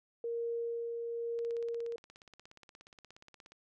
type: tone with tremolo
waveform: sine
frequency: 466.8 Hz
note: A#4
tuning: 2 cents sharp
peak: -33 dBFS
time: 0.24-1.96 s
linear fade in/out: 2 ms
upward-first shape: sine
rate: 1 Hz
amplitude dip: 30%
type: click train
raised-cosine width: 0.2 ms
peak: -37 dBFS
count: 37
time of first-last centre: 1.39-3.52 s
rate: 16.9 Hz
effects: none